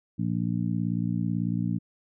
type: harmonic tone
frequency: 58.1 Hz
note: A#1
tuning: 5 cents flat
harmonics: 2 / 3 / 4 / 5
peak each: -30 / -28 / -31 / -35 dBFS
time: 0.18-1.79 s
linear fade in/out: 20 ms
effects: none